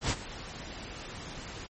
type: noise with ADSR envelope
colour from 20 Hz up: pink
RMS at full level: -27 dBFS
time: 0.01-1.67 s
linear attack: 93 ms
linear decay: 47 ms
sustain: -15 dB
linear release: 17 ms
effects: MP3 32 kbps